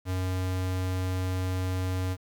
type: tone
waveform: square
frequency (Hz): 92.5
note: F#2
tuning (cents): 0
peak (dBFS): -28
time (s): 0.05-2.17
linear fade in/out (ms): 50
effects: 9-bit